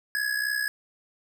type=tone with amplitude modulation; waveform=square; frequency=1682 Hz; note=G#6; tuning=22 cents sharp; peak=-23 dBFS; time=0.15-0.68 s; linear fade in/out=0 ms; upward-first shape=sine; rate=63.4 Hz; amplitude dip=70%; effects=none